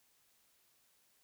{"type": "silence", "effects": ["white hiss -72 dBFS RMS until 1.23 s"]}